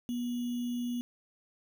sine tone with sample-and-hold, 242.2 Hz, B3, 34 cents flat, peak -31 dBFS, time 0.09-1.01 s, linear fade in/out 0 ms, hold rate 3150 Hz, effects none

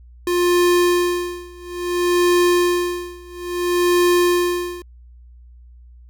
square tone with tremolo, 352.7 Hz, F4, 17 cents sharp, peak -13 dBFS, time 0.27-4.82 s, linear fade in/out 2 ms, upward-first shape sine, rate 0.59 Hz, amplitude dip 95%, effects added 60 Hz sine -41 dBFS peak until 6.09 s

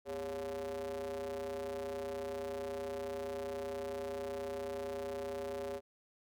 square ring-modulated tone, 77.78 Hz, D#2, in tune, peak -36 dBFS, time 0.05-5.81 s, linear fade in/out 50 ms, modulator 482 Hz, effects none

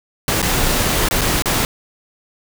pink noise with dropouts, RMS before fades -17 dBFS, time 0.28-1.65 s, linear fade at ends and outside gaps 1 ms, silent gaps 0.418-0.427 / 1.087-1.11 / 1.211-1.216 / 1.422-1.457 s, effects none

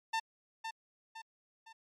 sawtooth tone with echo, 898 Hz, A5, 35 cents sharp, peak -27 dBFS, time 0.13-0.2 s, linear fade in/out 10 ms, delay 510 ms, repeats 3, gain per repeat -7 dB, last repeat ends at 1.73 s, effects low-pass 6000 Hz 12 dB/octave + MP3 96 kbps

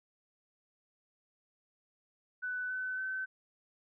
sine tone with pitch steps, 1495 / 1512.4 / 1529.9 Hz, F#6 / F#6 / G6, +17 / +38 / -43 cents, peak -34 dBFS, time 2.42-3.26 s, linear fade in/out 20 ms, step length 280 ms, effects none

